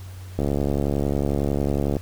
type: click train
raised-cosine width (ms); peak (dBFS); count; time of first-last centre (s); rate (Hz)
2; -10; 113; 0.39-1.967; 71
effects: added 93 Hz sine -35 dBFS peak until 2.01 s + pink hiss -48 dBFS RMS until 2.01 s